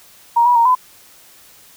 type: tone with pitch steps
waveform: sine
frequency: 939 / 973 / 930 / 1009 Hz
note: A#5 / B5 / A#5 / B5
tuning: +12 / -26 / -4 / +37 cents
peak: -9 dBFS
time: 0.36-0.752 s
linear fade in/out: 10 ms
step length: 98 ms
effects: white hiss -46 dBFS RMS until 1.76 s